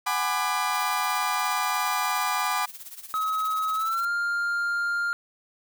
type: chord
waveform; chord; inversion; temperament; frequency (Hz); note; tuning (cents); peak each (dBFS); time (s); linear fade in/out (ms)
35% pulse; G# half-diminished seventh; third; just; 747.5 / 830.6 / 996.7 / 1196.1; F#5 / G#5 / B5 / D6; +17 / 0 / +16 / +31; -30 / -29 / -28 / -26; 0.06-2.66; 10
type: noise with tremolo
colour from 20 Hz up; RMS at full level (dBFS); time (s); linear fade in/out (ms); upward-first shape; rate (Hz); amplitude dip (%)
blue; -39; 0.74-4.05; 2; sine; 17; 75
type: tone with pitch glide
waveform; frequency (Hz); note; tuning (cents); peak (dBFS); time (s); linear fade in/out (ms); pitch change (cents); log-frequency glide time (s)
triangle; 1277 to 1400.6; D#6 to F6; +45 to +5; -22; 3.14-5.13; 0; +160; 3.74-4.09
effects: none